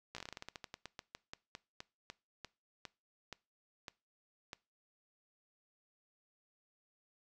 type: slowing click train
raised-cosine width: 0.2 ms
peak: -27 dBFS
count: 26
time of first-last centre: 0.15-4.532 s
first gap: 15 ms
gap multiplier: 1.17
effects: noise-tail reverb RT60 0.3 s tail -22 dB re dry